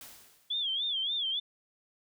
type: noise with exponential decay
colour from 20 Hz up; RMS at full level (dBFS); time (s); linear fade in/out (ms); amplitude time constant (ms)
white; -46; 0.01-0.84; 1; 180
type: tone with vibrato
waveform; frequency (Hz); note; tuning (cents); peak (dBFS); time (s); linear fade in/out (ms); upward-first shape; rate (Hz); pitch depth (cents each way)
sine; 3359; G#7; +19; -29; 0.5-1.4; 10; sine; 3.5; 140
effects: none